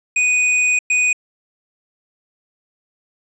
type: tone bursts at uneven times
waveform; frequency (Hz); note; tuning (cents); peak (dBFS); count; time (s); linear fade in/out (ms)
square; 2483; D#7; -4; -14; 2; 0.16-0.79 / 0.9-1.13; 5
effects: resampled to 22050 Hz + 9-bit